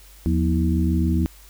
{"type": "harmonic tone with a mistuned harmonic", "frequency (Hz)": 80.4, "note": "E2", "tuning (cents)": -43, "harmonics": [1, 2, 3, 4], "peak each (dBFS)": [-20, -23, -25, -26], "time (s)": [0.26, 1.26], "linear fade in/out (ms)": 0, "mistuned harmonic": 2, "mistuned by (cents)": 140, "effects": ["added 50 Hz sine -46 dBFS peak until 1.49 s", "white hiss -50 dBFS RMS until 1.49 s"]}